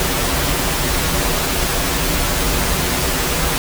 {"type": "noise with comb filter", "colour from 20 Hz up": "pink", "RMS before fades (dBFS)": -18, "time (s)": [0, 3.58], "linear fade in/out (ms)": 0, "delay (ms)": 9.4, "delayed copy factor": -0.7, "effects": []}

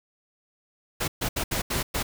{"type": "noise bursts at uneven times", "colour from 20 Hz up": "pink", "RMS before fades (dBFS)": -27, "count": 6, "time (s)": [[1, 1.08], [1.21, 1.29], [1.36, 1.44], [1.51, 1.62], [1.7, 1.83], [1.94, 2.03]], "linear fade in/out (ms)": 10, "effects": []}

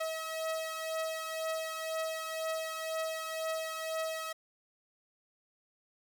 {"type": "beating tone pair", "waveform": "sawtooth", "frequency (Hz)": [641, 643], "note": ["E5", "E5"], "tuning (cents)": [-49, -43], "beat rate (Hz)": 2, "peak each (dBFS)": [-32, -36], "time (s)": [0, 4.33], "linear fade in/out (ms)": 10, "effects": []}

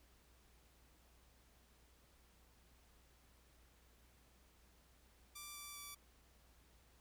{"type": "tone with pitch steps", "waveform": "5% pulse", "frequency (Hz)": [1174.7, 1165.9, 1157.2], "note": ["D6", "D6", "D6"], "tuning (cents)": [0, -13, -26], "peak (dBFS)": -38, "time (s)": [5.35, 5.95], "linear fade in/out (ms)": 10, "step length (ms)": 200, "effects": ["added 60 Hz sine -69 dBFS peak until 7 s", "pink hiss -71 dBFS RMS until 7 s"]}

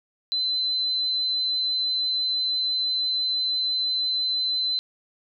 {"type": "tone", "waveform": "sine", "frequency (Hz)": 4047, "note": "B7", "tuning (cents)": 42, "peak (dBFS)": -22, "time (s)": [0.32, 4.79], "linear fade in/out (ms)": 0, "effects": []}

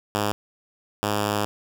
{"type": "tone bursts at uneven times", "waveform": "5% pulse", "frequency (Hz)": 103.83, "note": "G#2", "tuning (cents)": 0, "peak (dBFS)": -11, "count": 2, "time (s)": [[0.15, 0.32], [1.03, 1.45]], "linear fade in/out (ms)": 0, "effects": []}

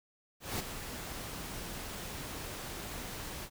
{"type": "noise with ADSR envelope", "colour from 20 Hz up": "pink", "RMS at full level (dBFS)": -34, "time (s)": [0.4, 3.5], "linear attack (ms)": 190, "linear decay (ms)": 20, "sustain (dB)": -8, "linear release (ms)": 65, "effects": []}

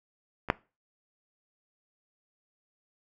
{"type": "clicks", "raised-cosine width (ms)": 0.5, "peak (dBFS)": [-24, -6], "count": 2, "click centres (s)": [0.487, 0.501], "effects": ["noise-tail reverb RT60 0.3 s tail -21 dB re dry"]}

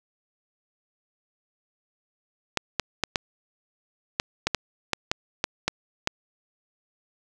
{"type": "clicks", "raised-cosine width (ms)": 0.2, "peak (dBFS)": -5, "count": 12, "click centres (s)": [2.573, 2.797, 3.037, 3.158, 4.199, 4.47, 4.547, 4.933, 5.115, 5.441, 5.68, 6.074], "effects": []}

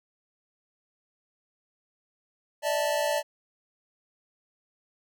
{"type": "chord", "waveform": "square", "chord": "D suspended second", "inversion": "none", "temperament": "equal with one note detuned", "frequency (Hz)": [587.3, 646.4, 880], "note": ["D5", "E5", "A5"], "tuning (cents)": [0, -34, 0], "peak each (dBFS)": [-28, -31, -32], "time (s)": [2.62, 3.23], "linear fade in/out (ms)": 50, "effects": []}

